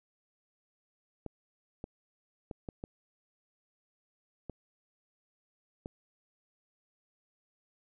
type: clicks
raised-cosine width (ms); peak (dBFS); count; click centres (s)
2; -26; 7; 1.263 / 1.841 / 2.512 / 2.688 / 2.839 / 4.497 / 5.859
effects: none